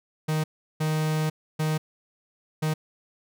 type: tone bursts at uneven times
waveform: 45% pulse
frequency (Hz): 155.56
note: D#3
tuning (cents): 0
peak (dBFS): -23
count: 4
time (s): 0.28-0.44 / 0.8-1.3 / 1.59-1.78 / 2.62-2.74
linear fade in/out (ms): 10
effects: none